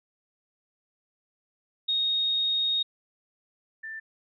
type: tone pair in turn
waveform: sine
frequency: 3729 / 1776.2 Hz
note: A#7 / A6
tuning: 0 / +16 cents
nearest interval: octave + minor second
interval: 1284 cents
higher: first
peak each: -23 / -35 dBFS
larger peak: first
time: 1.88-2.83 / 3.83-4 s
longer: first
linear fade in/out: 10 ms
effects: none